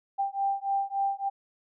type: beating tone pair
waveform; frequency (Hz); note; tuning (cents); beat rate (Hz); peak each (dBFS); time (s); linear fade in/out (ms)
sine; 788 / 791.5; G5 / G5; +9 / +17; 3.5; -29; 0.18-1.3; 20
effects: none